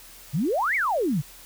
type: exponential two-way sweep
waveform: sine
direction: up then down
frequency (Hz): 127.7 to 2312 to 127.7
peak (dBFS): -21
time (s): 0.33-1.22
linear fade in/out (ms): 20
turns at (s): 0.75
effects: added 40 Hz sine -54 dBFS peak until 1.45 s + white hiss -47 dBFS RMS until 1.45 s